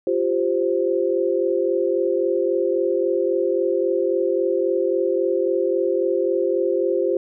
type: chord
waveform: sine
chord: F suspended second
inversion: none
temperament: just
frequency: 349.2 / 392.9 / 523.8 Hz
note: F4 / G4 / C5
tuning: 0 / +4 / +2 cents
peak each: -22 dBFS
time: 0.07-7.17 s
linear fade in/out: 2 ms
effects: none